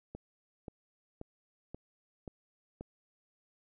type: click train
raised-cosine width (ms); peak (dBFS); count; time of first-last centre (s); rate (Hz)
2; -29; 6; 0.15-2.81; 1.88
effects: none